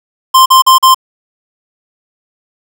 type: tone bursts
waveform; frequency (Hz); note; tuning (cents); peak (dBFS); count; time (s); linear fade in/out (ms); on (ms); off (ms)
square; 1046.5; C6; 0; -3; 4; 0.34-0.946; 10; 120; 42
effects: none